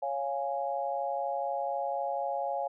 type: chord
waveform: sine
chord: Db major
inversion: none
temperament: equal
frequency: 554.4 / 698.5 / 830.6 Hz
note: Db5 / F5 / Ab5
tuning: 0 / 0 / 0 cents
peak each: -34 dBFS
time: 0.02-2.68 s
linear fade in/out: 10 ms
effects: none